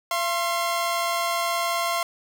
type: tone pair together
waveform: sawtooth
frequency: 681.8 / 1062 Hz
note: F5 / C6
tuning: -42 / +25 cents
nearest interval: minor sixth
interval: 767 cents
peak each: -22 dBFS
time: 0.11-2.03 s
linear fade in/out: 2 ms
effects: none